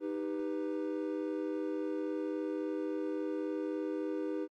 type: chord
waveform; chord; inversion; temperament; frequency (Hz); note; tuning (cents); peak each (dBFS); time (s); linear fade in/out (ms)
triangle; Eb augmented; none; equal with one note detuned; 311.1 / 394.7 / 493.9; Eb4 / G4 / B4; 0 / +12 / 0; -34 / -37 / -38; 0-4.48; 50
effects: Opus 32 kbps